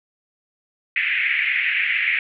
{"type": "band-pass noise", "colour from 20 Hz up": "pink", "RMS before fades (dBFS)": -21, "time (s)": [0.96, 2.19], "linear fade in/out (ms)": 2, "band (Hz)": [1900, 2500], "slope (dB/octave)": 48, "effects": []}